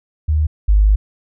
sine tone pair in turn, 76.6 / 51.22 Hz, D#2 / G#1, -27 / -23 cents, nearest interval perfect fifth, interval 696 cents, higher first, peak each -12 / -8 dBFS, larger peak second, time 0.28-0.47 / 0.68-0.96 s, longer second, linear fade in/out 10 ms, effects none

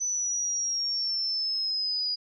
sine exponential sweep, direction down, 6020 to 4889 Hz, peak -26 dBFS, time 0-2.16 s, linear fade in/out 20 ms, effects none

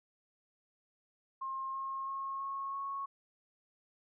sine tone with pitch steps, 1067 / 1075.7 / 1084.4 / 1093.2 / 1102.1 Hz, C6 / C6 / C#6 / C#6 / C#6, +34 / +48 / -38 / -24 / -10 cents, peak -36 dBFS, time 1.41-3.06 s, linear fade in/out 10 ms, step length 330 ms, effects none

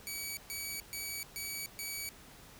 10% pulse tone bursts, 2274 Hz, C#7, 44 cents sharp, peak -29 dBFS, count 5, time 0.07-2.09 s, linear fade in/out 0 ms, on 300 ms, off 130 ms, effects pink hiss -55 dBFS RMS until 2.59 s

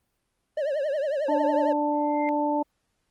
triangle tone with vibrato, 580 Hz, D5, 22 cents flat, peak -22 dBFS, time 0.57-1.73 s, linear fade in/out 5 ms, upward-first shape triangle, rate 11 Hz, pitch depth 170 cents each way
harmonic tone, 294.8 Hz, D4, 7 cents sharp, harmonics 1 / 2 / 3, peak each -26 / -28 / -26 dBFS, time 1.28-2.63 s, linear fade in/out 10 ms
sine tone with exponential growth, 2093 Hz, C7, in tune, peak -30 dBFS, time 1.92-2.29 s, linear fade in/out 0 ms, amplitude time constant 79 ms
effects pink hiss -75 dBFS RMS until 3.1 s + Opus 32 kbps

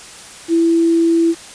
sine tone with quantisation, 332.8 Hz, E4, 17 cents sharp, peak -10 dBFS, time 0.48-1.35 s, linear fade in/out 50 ms, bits 6, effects white hiss -36 dBFS RMS until 1.54 s + resampled to 22050 Hz

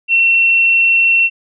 sine tone, 2713 Hz, E7, 49 cents sharp, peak -8 dBFS, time 0.08-1.3 s, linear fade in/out 50 ms, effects none

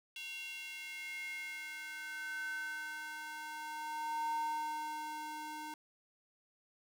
square tone with high-pass filter sweep, 306.1 Hz, D#4, 28 cents flat, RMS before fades -42 dBFS, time 0.16-5.74 s, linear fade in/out 2 ms, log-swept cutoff 2900 to 620 Hz, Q 6.3, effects none

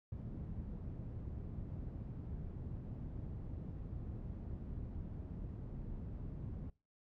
white low-pass noise, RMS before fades -45 dBFS, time 0.12-6.7 s, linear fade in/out 2 ms, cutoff 130 Hz, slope 12 dB/octave, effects noise-tail reverb RT60 0.3 s tail -22 dB re dry

